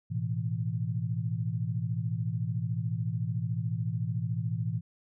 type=chord; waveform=sine; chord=A suspended second; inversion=none; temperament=just; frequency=110 / 123.75 / 165 Hz; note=A2 / B2 / E3; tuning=0 / +4 / +2 cents; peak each=-32 / -33 / -34 dBFS; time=0.1-4.81 s; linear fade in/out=20 ms; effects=none